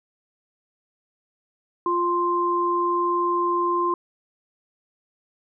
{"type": "tone pair together", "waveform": "sine", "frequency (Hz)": [349.2, 1046.5], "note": ["F4", "C6"], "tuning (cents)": [0, 0], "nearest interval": "octave + perfect fifth", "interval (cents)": 1900, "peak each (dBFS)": [-24, -21], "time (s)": [1.86, 3.94], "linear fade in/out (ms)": 2, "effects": []}